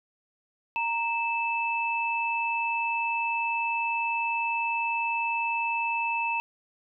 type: tone pair together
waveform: sine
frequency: 930 / 2630 Hz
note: A#5 / E7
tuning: -4 / -5 cents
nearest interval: octave + tritone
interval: 1799 cents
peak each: -28 dBFS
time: 0.76-6.4 s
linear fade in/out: 0 ms
effects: none